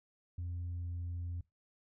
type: tone with pitch glide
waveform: sine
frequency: 87.31 to 86.81 Hz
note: F2 to F2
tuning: 0 to -10 cents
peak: -35 dBFS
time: 0.38-1.41 s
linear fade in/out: 5 ms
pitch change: -10 cents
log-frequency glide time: 0.69-0.88 s
effects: noise-tail reverb RT60 0.2 s tail -24 dB re dry + tanh soft clip ceiling -35 dBFS